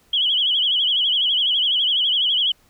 sine tone with vibrato, 3136 Hz, G7, in tune, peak -16 dBFS, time 0.13-2.52 s, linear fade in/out 5 ms, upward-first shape sine, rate 12 Hz, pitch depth 120 cents each way, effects pink hiss -58 dBFS RMS until 2.69 s

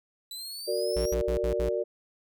sawtooth exponential sweep, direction up, 3951 to 5800 Hz, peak -34 dBFS, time 0.31-1.14 s, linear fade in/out 2 ms
sine chord, Gb augmented, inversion none, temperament equal with one note detuned, 370 / 461.9 / 587.3 Hz, Gb4 / Bb4 / D5, 0 / -16 / 0 cents, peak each -31 / -30 / -30 dBFS, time 0.67-1.84 s, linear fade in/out 20 ms
square tone bursts, 59.6 Hz, A#1, 39 cents sharp, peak -30 dBFS, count 5, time 0.96-1.692 s, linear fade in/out 5 ms, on 100 ms, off 58 ms
effects none

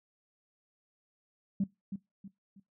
sine tone with echo, 196 Hz, G3, in tune, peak -25 dBFS, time 1.6-1.64 s, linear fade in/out 5 ms, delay 320 ms, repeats 3, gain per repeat -9 dB, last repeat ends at 2.6 s, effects noise-tail reverb RT60 0.2 s tail -20 dB re dry + tanh soft clip ceiling -21 dBFS

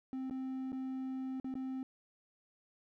triangle tone with dropouts, 262 Hz, C4, 2 cents sharp, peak -35 dBFS, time 0.13-1.83 s, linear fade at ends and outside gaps 1 ms, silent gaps 0.298-0.309 / 0.72-0.728 / 1.4-1.444 / 1.541-1.553 s, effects none

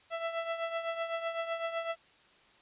sawtooth tone with tremolo, 664 Hz, E5, 12 cents sharp, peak -26 dBFS, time 0.1-1.96 s, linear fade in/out 50 ms, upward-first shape triangle, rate 7.9 Hz, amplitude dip 70%, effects white hiss -62 dBFS RMS until 2.61 s + resampled to 8000 Hz

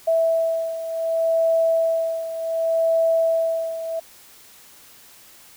sine beating tone pair, 656 / 656.67 Hz, E5 / E5, -9 / -7 cents, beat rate 0.67 Hz, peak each -19 / -24 dBFS, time 0.07-4 s, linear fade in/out 10 ms, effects white hiss -48 dBFS RMS until 5.56 s

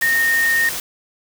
sine tone in noise, 1844 Hz, A#6, 19 cents flat, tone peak -14 dBFS, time 0.02-0.69 s, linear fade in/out 2 ms, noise white, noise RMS -26 dBFS, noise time 0.01-0.8 s, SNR +9 dB, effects none

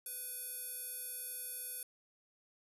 square tone with band-pass filter, 498.7 Hz, B4, 17 cents sharp, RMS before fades -44 dBFS, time 0.06-1.83 s, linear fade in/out 2 ms, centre 11000 Hz, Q 9.7, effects none

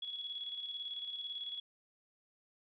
sine tone with tremolo, 3365 Hz, G#7, 22 cents sharp, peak -38 dBFS, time 0.02-1.6 s, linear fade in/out 5 ms, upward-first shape square, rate 18 Hz, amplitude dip 45%, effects resampled to 11025 Hz + 12-bit

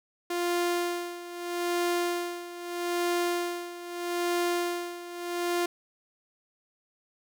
sawtooth tone with tremolo, 349.2 Hz, F4, in tune, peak -21 dBFS, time 0.3-5.66 s, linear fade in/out 5 ms, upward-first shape sine, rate 0.79 Hz, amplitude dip 80%, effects none

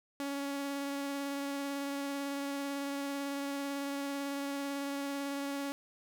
sawtooth tone with vibrato, 280 Hz, C#4, 18 cents sharp, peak -31 dBFS, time 0.2-5.72 s, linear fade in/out 0 ms, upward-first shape sine, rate 18 Hz, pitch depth 13 cents each way, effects none

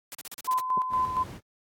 white noise bursts, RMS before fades -39 dBFS, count 8, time 0.12-0.602 s, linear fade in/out 0 ms, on 27 ms, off 38 ms
sine tone with tremolo, 1021 Hz, C6, 43 cents flat, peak -22 dBFS, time 0.47-1.24 s, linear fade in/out 20 ms, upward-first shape square, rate 4.3 Hz, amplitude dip 55%
clicks, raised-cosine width 2 ms, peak -25 dBFS, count 2, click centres 0.774 / 0.779 s
brown noise, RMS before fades -35 dBFS, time 0.89-1.41 s, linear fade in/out 50 ms
effects high-pass 100 Hz 12 dB/octave + AAC 64 kbps

